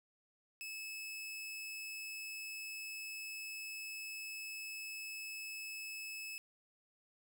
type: tone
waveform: sawtooth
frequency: 2600 Hz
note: E7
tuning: 24 cents flat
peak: -40 dBFS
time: 0.61-6.38 s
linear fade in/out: 0 ms
effects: none